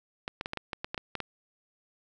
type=clicks; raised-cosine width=0.3 ms; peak=-17 dBFS; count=11; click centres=0.279 / 0.411 / 0.459 / 0.534 / 0.573 / 0.732 / 0.845 / 0.945 / 0.978 / 1.153 / 1.203 s; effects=none